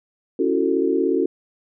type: chord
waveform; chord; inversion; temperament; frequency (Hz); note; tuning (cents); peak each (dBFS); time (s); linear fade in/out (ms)
sine; F# minor seventh; second; just; 277.5 / 333 / 370 / 444; C#4 / E4 / F#4 / A4; +2 / +18 / 0 / +16; -23 / -23 / -21 / -23; 0.39-1.26; 5
effects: none

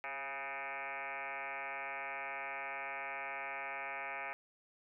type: tone with frequency modulation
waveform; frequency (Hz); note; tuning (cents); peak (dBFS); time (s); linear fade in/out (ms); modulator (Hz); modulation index
sine; 1531; G6; -41; -39; 0.04-4.33; 0; 141; 6.6
effects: none

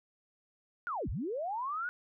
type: linear two-way sweep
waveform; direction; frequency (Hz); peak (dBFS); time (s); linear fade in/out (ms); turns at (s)
sine; down then up; 1491 to 32.44 to 1491; -33; 0.87-1.89; 0; 1.09
effects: none

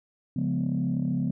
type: chord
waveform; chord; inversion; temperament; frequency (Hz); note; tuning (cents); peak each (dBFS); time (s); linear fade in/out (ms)
sine; C# dominant seventh; none; equal; 138.59 / 174.61 / 207.7 / 246.9; C#3 / E#3 / G#3 / B3; 0 / 0 / 0 / 0; -29 / -28 / -32 / -28; 0.36-1.31; 5
effects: tanh soft clip ceiling -18 dBFS

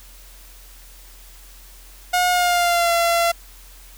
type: tone with pitch glide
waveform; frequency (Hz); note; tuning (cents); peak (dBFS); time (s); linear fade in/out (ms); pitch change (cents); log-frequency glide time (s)
sawtooth; 720 to 681.2; F#5 to F5; -47 to -43; -12; 2.13-3.32; 10; -96; 2.3-2.92
effects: added 43 Hz sine -43 dBFS peak until 3.97 s + white hiss -47 dBFS RMS until 3.97 s

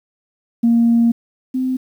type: tone pair in turn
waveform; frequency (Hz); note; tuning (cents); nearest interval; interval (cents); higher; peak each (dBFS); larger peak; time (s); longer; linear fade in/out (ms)
sine; 233.1 / 258; A#3 / C4; 0 / -24; major second; 176; second; -9 / -16; first; 0.63-1.12 / 1.54-1.77; first; 10
effects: tanh soft clip ceiling -6 dBFS + 8-bit

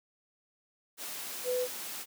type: tone in noise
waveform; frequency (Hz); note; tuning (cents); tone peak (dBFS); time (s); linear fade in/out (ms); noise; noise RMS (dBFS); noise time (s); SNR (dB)
sine; 500; B4; +21; -28; 1.44-1.68; 50; white; -40; 0.97-2.06; +9
effects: high-pass 200 Hz 12 dB/octave

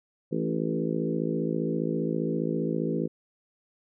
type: harmonic tone with a mistuned harmonic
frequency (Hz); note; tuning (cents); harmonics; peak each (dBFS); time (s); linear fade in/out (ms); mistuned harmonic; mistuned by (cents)
55; A1; 0; 3 / 4 / 5 / 6 / 7 / 8 / 9; -31 / -32 / -33 / -34 / -34 / -35 / -36; 0.31-3.08; 20; 6; +17
effects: none

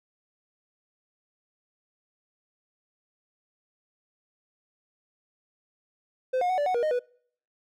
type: tone with pitch steps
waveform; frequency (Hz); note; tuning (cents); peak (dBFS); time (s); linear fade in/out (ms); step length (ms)
triangle; 514 / 718 / 742 / 582 / 738 / 476.8 / 617 / 491.9; C5 / F5 / F#5 / D5 / F#5 / A#4 / D#5 / B4; -31 / +48 / +5 / -16 / -5 / +39 / -15 / -7; -21; 6.33-6.994; 10; 83
effects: noise-tail reverb RT60 0.6 s tail -26 dB re dry

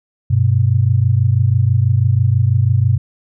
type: tone pair together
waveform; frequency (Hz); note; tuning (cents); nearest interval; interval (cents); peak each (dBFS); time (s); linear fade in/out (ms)
sine; 98.28 / 124.4; G2 / B2; +5 / +13; major third; 408; -13; 0.3-2.98; 10
effects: none

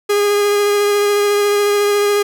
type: tone with vibrato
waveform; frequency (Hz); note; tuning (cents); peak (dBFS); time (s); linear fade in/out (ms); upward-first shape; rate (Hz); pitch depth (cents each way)
45% pulse; 410; G#4; -22; -12; 0.09-2.23; 10; triangle; 14; 15
effects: none

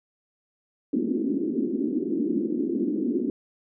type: band-pass noise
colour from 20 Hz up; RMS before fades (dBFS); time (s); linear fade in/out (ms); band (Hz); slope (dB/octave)
white; -26; 0.93-3.3; 2; 220 to 350; 48
effects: none

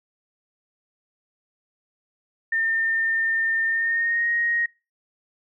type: tone with pitch glide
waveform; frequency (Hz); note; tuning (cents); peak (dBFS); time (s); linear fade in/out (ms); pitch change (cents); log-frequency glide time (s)
sine; 1810 to 1874.9; A6 to A#6; +48 to +9; -20; 2.52-4.66; 5; +61; 3.67-4.29
effects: noise-tail reverb RT60 0.3 s tail -25 dB re dry

